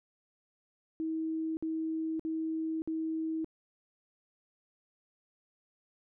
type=tone bursts; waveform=sine; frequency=320.2 Hz; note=D#4; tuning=50 cents sharp; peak=-31 dBFS; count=4; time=1-3.445 s; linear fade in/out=0 ms; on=570 ms; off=55 ms; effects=none